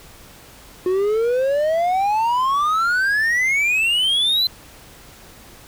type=exponential sweep; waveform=triangle; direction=up; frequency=359.6 to 4095 Hz; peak=-14 dBFS; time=0.86-4.47 s; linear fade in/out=2 ms; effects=pink hiss -44 dBFS RMS until 5.67 s